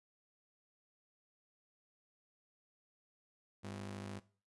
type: ring-modulated tone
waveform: sawtooth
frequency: 149.6 Hz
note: D3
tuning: 32 cents sharp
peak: -37 dBFS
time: 3.63-4.2 s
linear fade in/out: 20 ms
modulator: 48 Hz
effects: noise-tail reverb RT60 0.4 s tail -18 dB re dry + resampled to 24000 Hz